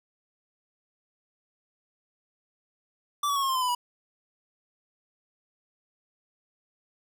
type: tone with pitch steps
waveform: square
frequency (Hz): 1164 / 1134.8 / 1106.3 / 1078.5 / 1051.5 / 1025.1 / 999.4 / 974.3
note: D6 / C#6 / C#6 / C#6 / C6 / C6 / B5 / B5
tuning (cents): -16 / +40 / -4 / -48 / +8 / -36 / +20 / -24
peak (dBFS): -25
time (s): 3.23-3.75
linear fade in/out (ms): 5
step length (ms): 65
effects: none